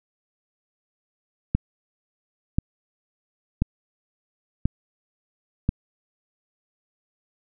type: click train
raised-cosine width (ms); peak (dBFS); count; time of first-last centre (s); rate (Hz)
5; -7; 5; 1.55-5.691; 0.966
effects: none